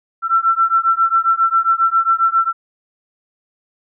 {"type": "beating tone pair", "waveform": "sine", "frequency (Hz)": [1341, 1348.4], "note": ["E6", "E6"], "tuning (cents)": [29, 39], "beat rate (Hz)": 7.4, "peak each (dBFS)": [-15, -15], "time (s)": [0.22, 2.53], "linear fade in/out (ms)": 50, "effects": []}